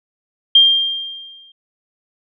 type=tone with exponential decay; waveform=sine; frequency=3194 Hz; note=G7; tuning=32 cents sharp; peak=-4 dBFS; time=0.55-1.52 s; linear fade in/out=5 ms; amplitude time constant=210 ms; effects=none